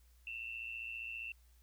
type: tone with amplitude modulation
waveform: sine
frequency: 2690 Hz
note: E7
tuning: 34 cents sharp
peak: -38 dBFS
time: 0.27-1.32 s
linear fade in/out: 2 ms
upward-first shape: sine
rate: 115 Hz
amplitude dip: 70%
effects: added 60 Hz sine -62 dBFS peak until 1.62 s + white hiss -73 dBFS RMS until 1.62 s